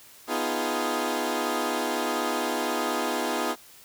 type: chord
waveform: 15% pulse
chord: F half-diminished seventh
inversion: second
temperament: equal with one note detuned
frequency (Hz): 246.9 / 311.1 / 347 / 415.3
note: Cb4 / Eb4 / F4 / Ab4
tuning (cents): 0 / 0 / -11 / 0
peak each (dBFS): -25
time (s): 0.27-3.56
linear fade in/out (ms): 50
effects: white hiss -51 dBFS RMS until 3.84 s